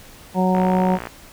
harmonic tone, 184.9 Hz, F#3, 1 cent flat, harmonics 1 / 2 / 3 / 4 / 5, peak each -17 / -25 / -24 / -24 / -24 dBFS, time 0.34-0.99 s, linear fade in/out 50 ms
click train, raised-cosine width 0.5 ms, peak -14 dBFS, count 32, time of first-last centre 0.55-1.071 s, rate 59.5 Hz
effects pink hiss -44 dBFS RMS until 1.32 s

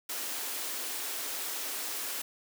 white high-pass noise, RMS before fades -36 dBFS, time 0.09-2.22 s, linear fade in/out 5 ms, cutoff 250 Hz, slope 48 dB/octave, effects none

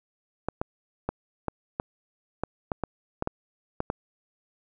clicks, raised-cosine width 1 ms, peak -13 dBFS, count 12, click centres 0.486 / 0.615 / 1.09 / 1.483 / 1.799 / 2.436 / 2.718 / 2.837 / 3.224 / 3.274 / 3.804 / 3.901 s, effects none

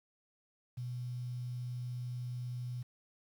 sine tone with quantisation, 123.47 Hz, B2, in tune, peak -37 dBFS, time 0.77-2.83 s, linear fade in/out 10 ms, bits 10, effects none

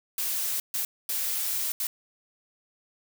blue noise bursts at uneven times, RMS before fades -29 dBFS, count 4, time 0.18-0.6 / 0.74-0.85 / 1.09-1.72 / 1.8-1.87 s, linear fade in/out 2 ms, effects none

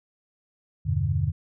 sine chord, E minor seventh, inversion none, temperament equal, 82.41 / 98 / 123.47 / 146.83 Hz, E2 / G2 / B2 / D3, 0 / 0 / 0 / 0 cents, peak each -28 / -26 / -29 / -27 dBFS, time 0.85-1.32 s, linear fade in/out 20 ms, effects none

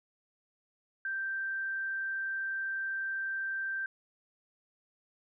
sine tone, 1568 Hz, G6, in tune, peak -32 dBFS, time 1.05-3.86 s, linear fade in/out 2 ms, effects none

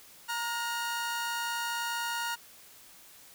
sawtooth tone pair together, 932.3 / 1428.5 Hz, A#5 / F6, 0 / +39 cents, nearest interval perfect fifth, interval 739 cents, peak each -30 / -31 dBFS, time 0.28-2.36 s, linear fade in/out 20 ms, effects white hiss -54 dBFS RMS until 3.34 s

